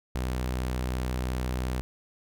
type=tone; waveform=sawtooth; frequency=62.9 Hz; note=B1; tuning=32 cents sharp; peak=-24 dBFS; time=0.15-1.81 s; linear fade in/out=0 ms; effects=none